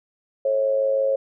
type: tone with amplitude modulation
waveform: sine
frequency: 543 Hz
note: C#5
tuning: 36 cents flat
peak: -15 dBFS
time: 0.45-1.16 s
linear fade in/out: 5 ms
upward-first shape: sine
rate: 106 Hz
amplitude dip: 60%
effects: none